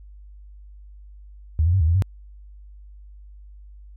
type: tone with pitch steps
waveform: sine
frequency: 78.4 / 86.5 / 95.9 / 77.8 / 84.2 / 95.7 Hz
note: D#2 / F2 / G2 / D#2 / E2 / G2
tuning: +14 / -16 / -37 / 0 / +37 / -41 cents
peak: -15 dBFS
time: 1.59-2.022 s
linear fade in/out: 0 ms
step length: 72 ms
effects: added 50 Hz sine -41 dBFS peak until 3.96 s